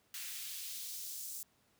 white noise with high-pass filter sweep, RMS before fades -44 dBFS, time 0.14-1.43 s, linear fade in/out 2 ms, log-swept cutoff 2000 to 7000 Hz, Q 1.1, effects pink hiss -72 dBFS RMS until 1.79 s + high-pass 80 Hz 12 dB/octave

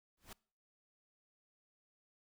pink noise with exponential growth, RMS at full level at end -45 dBFS, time 0.17-0.33 s, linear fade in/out 5 ms, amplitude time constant 33 ms, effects noise-tail reverb RT60 0.5 s tail -25 dB re dry

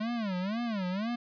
square tone with vibrato, 207.7 Hz, G#3, in tune, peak -31 dBFS, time 0-1.16 s, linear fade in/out 10 ms, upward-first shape sine, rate 2 Hz, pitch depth 250 cents each way, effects resampled to 11025 Hz

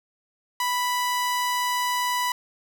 sawtooth tone, 987.8 Hz, B5, in tune, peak -19 dBFS, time 0.6-2.32 s, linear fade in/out 2 ms, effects none

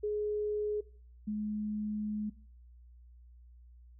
sine tone pair in turn, 419.7 / 211.3 Hz, G#4 / G#3, +18 / +30 cents, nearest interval octave, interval 1188 cents, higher first, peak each -30 / -32 dBFS, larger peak first, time 0.03-0.81 / 1.27-2.3 s, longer second, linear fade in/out 10 ms, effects noise-tail reverb RT60 0.5 s tail -21 dB re dry + added 60 Hz sine -53 dBFS peak until 3.99 s

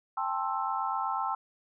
sine chord, A minor seventh, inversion third, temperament just, 792 / 880 / 1056 / 1320 Hz, G5 / A5 / C6 / E6, +18 / 0 / +16 / +2 cents, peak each -34 dBFS, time 0.17-1.35 s, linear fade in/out 5 ms, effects none

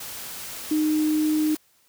sine tone in noise, 307.5 Hz, D#4, 20 cents flat, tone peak -19 dBFS, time 0.71-1.55 s, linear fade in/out 5 ms, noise white, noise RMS -36 dBFS, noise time 0-1.57 s, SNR +14 dB, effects white hiss -62 dBFS RMS until 1.88 s

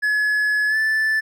triangle tone with pitch glide, 1700 to 1754.9 Hz, G#6 to A6, +40 to -5 cents, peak -15 dBFS, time 0.02-1.21 s, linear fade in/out 20 ms, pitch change +55 cents, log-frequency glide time 0.68-0.77 s, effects none

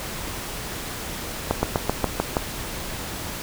slowing click train, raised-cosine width 1 ms, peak -5 dBFS, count 7, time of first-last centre 1.51-2.368 s, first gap 120 ms, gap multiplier 1.07, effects pink hiss -32 dBFS RMS until 3.42 s

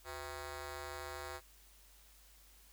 10% pulse ring-modulated tone, 289.6 Hz, D4, 24 cents flat, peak -32 dBFS, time 0.04-1.41 s, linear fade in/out 50 ms, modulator 214 Hz, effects added 50 Hz sine -63 dBFS peak until 2.72 s + white hiss -64 dBFS RMS until 2.72 s

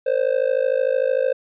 triangle tone with amplitude modulation, 523.3 Hz, C5, in tune, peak -11 dBFS, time 0.06-1.33 s, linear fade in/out 10 ms, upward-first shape sine, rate 53.3 Hz, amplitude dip 95%, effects resampled to 8000 Hz

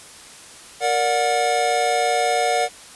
square chord, Bb augmented, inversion none, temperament just, 466.2 / 582.7 / 728.4 Hz, Bb4 / D5 / F#5, 0 / -14 / -27 cents, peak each -25 / -25 / -20 dBFS, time 0.8-2.69 s, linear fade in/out 50 ms, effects white hiss -42 dBFS RMS until 2.95 s + resampled to 24000 Hz

